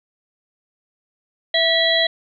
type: harmonic tone with a mistuned harmonic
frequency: 660 Hz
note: E5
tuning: 2 cents sharp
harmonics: 1 / 3 / 5 / 6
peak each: -20 / -20 / -20 / -20 dBFS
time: 1.54-2.07 s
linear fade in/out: 5 ms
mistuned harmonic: 3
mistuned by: -29 cents
effects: none

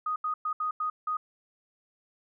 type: tone bursts at uneven times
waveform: sine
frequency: 1244.5 Hz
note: D#6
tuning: in tune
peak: -27 dBFS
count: 6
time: 0.06-0.16 / 0.24-0.34 / 0.45-0.53 / 0.6-0.71 / 0.8-0.9 / 1.07-1.17 s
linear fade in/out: 5 ms
effects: none

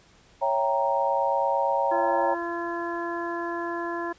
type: chord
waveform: sine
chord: C# diminished seventh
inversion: none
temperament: equal with one note detuned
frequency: 554.4 / 663.1 / 784 / 932.3 Hz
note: C#5 / E5 / G5 / Bb5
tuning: 0 / +10 / 0 / 0 cents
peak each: -26 / -31 / -28 / -25 dBFS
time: 0.41-2.35 s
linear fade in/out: 20 ms
type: harmonic tone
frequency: 341.5 Hz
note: F4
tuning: 39 cents flat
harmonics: 1 / 2 / 3 / 4 / 5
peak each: -31 / -35 / -33 / -42 / -36 dBFS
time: 1.91-4.13 s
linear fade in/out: 10 ms
effects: pink hiss -57 dBFS RMS until 4.18 s + resampled to 16000 Hz

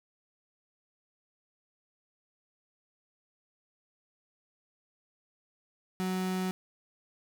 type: tone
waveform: 35% pulse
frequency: 185.7 Hz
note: F#3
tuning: 7 cents sharp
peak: -28 dBFS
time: 6-6.51 s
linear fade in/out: 0 ms
effects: none

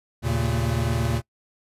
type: tone cluster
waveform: square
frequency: 77.9 / 115.8 / 137.4 / 225 Hz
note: D#2 / A#2 / C#3 / A3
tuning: +3 / -11 / -15 / +39 cents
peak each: -28 / -25 / -30 / -33 dBFS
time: 0.22-1.22 s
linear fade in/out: 50 ms
effects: noise-tail reverb RT60 0.1 s tail -24 dB re dry + resampled to 32000 Hz

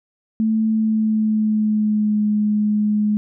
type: tone with pitch glide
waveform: sine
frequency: 220.1 to 210.4 Hz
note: A3 to G#3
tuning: +1 to +23 cents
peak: -15 dBFS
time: 0.4-3.17 s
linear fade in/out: 0 ms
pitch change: -78 cents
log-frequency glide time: 0.68-2.24 s
effects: none

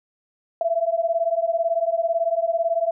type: beating tone pair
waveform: sine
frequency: 659.3 / 677.3 Hz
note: E5 / E5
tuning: 0 / +47 cents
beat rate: 18 Hz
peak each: -22 / -22 dBFS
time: 0.61-2.91 s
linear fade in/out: 2 ms
effects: none

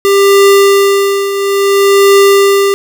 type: tone with tremolo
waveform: square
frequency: 397 Hz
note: G4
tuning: 22 cents sharp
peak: -3 dBFS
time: 0.05-2.74 s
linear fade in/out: 0 ms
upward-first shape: triangle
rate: 0.59 Hz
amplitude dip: 70%
effects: none

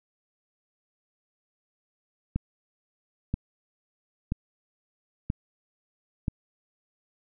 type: click train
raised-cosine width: 5 ms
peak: -14 dBFS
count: 5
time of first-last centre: 2.36-6.282 s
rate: 1.02 Hz
effects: none

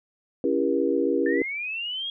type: chord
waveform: sine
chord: C# diminished seventh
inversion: none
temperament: just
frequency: 277.2 / 332.6 / 399.1 / 479 Hz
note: C#4 / E4 / G4 / Bb4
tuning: 0 / +16 / +31 / +47 cents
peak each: -26 dBFS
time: 0.44-1.42 s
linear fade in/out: 2 ms
type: linear sweep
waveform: sine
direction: up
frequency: 1760 to 3308 Hz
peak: -28 dBFS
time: 1.26-2.1 s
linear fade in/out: 2 ms
effects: none

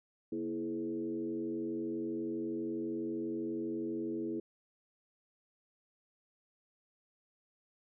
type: tone with frequency modulation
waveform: sine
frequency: 329.6 Hz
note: E4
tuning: in tune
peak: -34 dBFS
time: 0.32-4.4 s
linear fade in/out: 5 ms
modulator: 92.3 Hz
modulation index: 1
effects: none

